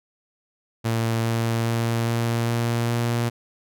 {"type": "tone with pitch steps", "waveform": "sawtooth", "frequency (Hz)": [114.2, 114.99, 115.79, 116.6, 117.41, 118.23], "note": ["A#2", "A#2", "A#2", "A#2", "A#2", "A#2"], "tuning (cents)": [-35, -23, -11, 1, 13, 25], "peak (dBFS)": -17, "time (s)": [0.84, 3.3], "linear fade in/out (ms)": 20, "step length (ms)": 410, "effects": []}